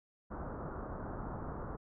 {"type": "low-pass noise", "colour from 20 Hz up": "pink", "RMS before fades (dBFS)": -42, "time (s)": [0.3, 1.77], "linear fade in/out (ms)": 20, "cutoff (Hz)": 1400, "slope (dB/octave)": 48, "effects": []}